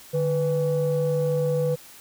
sine tone pair together, 149.7 / 495.3 Hz, D3 / B4, +33 / +5 cents, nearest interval octave + major sixth, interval 2072 cents, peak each -23 / -21 dBFS, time 0.13-1.76 s, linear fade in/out 20 ms, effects tanh soft clip ceiling -16 dBFS + white hiss -47 dBFS RMS until 2 s

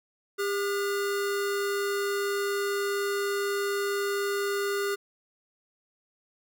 square tone pair together, 401.2 / 1443 Hz, G4 / F#6, +40 / -44 cents, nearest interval octave + minor seventh, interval 2216 cents, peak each -28 / -35 dBFS, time 0.38-4.96 s, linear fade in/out 20 ms, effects none

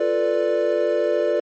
triangle chord, B half-diminished seventh, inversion second, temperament equal, 349.2 / 440 / 493.9 / 587.3 Hz, F4 / A4 / B4 / D5, 0 / 0 / 0 / 0 cents, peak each -23 / -22 / -22 / -19 dBFS, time 0-1.4 s, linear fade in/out 5 ms, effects MP3 32 kbps

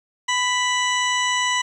harmonic tone with a mistuned harmonic, 987.8 Hz, B5, in tune, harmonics 1 / 2 / 3 / 4 / 6 / 7 / 8, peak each -23 / -23 / -25 / -33 / -30 / -36 / -33 dBFS, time 0.28-1.62 s, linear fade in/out 10 ms, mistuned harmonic 1, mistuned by +16 cents, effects 9-bit

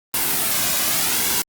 white noise with flanger, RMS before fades -20 dBFS, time 0.14-1.42 s, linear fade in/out 2 ms, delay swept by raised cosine 1.6 to 2.26 ms, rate 0.86 Hz, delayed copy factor -0.5, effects Opus 32 kbps

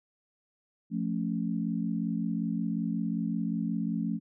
sine chord, F augmented, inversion none, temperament equal, 174.61 / 220 / 277.2 Hz, F3 / A3 / C#4, 0 / 0 / 0 cents, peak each -32 / -31 / -35 dBFS, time 0.9-4.2 s, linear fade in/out 50 ms, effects none

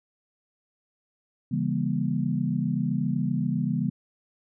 sine chord, C# diminished seventh, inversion none, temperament just, 138.59 / 166.31 / 199.57 / 239.5 Hz, C#3 / E3 / G3 / Bb3, 0 / +16 / +31 / +47 cents, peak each -29 dBFS, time 1.51-3.9 s, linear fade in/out 10 ms, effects none

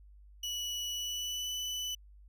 30% pulse tone with pitch glide, 2942 to 2988 Hz, F#7 to F#7, -11 to +16 cents, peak -32 dBFS, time 0.43-1.95 s, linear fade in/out 5 ms, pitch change +27 cents, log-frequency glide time 0.91-1.51 s, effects added 50 Hz sine -53 dBFS peak until 2.28 s + resampled to 32000 Hz

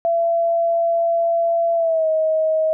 sine tone with pitch glide, 674 to 632.5 Hz, E5 to D#5, +38 to +28 cents, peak -15 dBFS, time 0.05-2.73 s, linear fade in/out 0 ms, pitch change -110 cents, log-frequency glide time 1.75-2.08 s, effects none

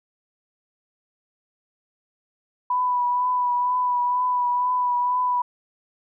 sine tone with vibrato, 987.8 Hz, B5, in tune, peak -19 dBFS, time 2.7-5.42 s, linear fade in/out 5 ms, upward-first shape triangle, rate 2.1 Hz, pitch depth 26 cents each way, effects none

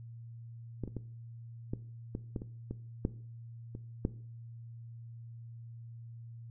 clicks, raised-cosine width 3 ms, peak -23 / -28 / -25 / -22 / -23 / -22 / -28 / -25 / -16 / -30 / -16 dBFS, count 11, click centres 0.837 / 0.877 / 0.967 / 1.735 / 2.151 / 2.362 / 2.419 / 2.71 / 3.051 / 3.751 / 4.051 s, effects noise-tail reverb RT60 0.5 s tail -17 dB re dry + added 116 Hz sine -45 dBFS peak until 6.5 s

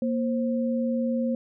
sine tone pair together, 235 / 527.6 Hz, A#3 / C5, +14 / +14 cents, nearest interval octave + major second, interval 1400 cents, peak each -24 / -29 dBFS, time 0.02-1.35 s, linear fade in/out 2 ms, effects none

